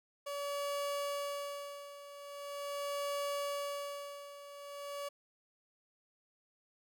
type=tone with tremolo; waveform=30% pulse; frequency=570 Hz; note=C#5; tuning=48 cents sharp; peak=-32 dBFS; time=0.26-5.09 s; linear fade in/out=10 ms; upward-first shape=sine; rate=0.42 Hz; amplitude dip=80%; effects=none